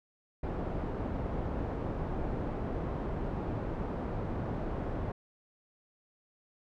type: low-pass noise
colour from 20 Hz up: pink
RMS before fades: -35 dBFS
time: 0.43-5.12 s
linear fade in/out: 5 ms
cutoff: 790 Hz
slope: 12 dB/octave
effects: none